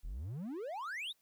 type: exponential sweep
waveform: triangle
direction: up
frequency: 34.96 to 3951 Hz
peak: -37 dBFS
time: 0.03-1.13 s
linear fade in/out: 20 ms
effects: white hiss -75 dBFS RMS until 1.21 s